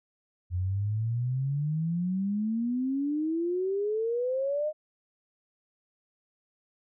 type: exponential sweep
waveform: sine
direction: up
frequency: 87.31 to 622.3 Hz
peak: -26 dBFS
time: 0.5-4.73 s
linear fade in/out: 50 ms
effects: none